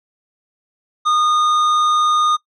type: tone with tanh clipping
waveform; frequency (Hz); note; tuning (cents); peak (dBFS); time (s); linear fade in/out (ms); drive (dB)
sine; 1226; D#6; -26; -15; 1.05-2.37; 20; 13
effects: noise-tail reverb RT60 0.1 s tail -18 dB re dry + low-pass 7000 Hz 12 dB/octave